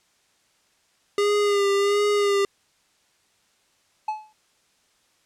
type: tone with vibrato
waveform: square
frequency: 405.6 Hz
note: G#4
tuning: 41 cents flat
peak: -19 dBFS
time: 1.18-2.45 s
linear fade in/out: 2 ms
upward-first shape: sine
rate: 1.4 Hz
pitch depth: 34 cents each way
type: tone with exponential decay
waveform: triangle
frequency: 860 Hz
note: A5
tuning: 40 cents flat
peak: -19 dBFS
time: 4.08-4.33 s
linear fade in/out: 5 ms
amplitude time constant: 54 ms
effects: white hiss -64 dBFS RMS until 5.25 s + low-pass 8000 Hz 12 dB/octave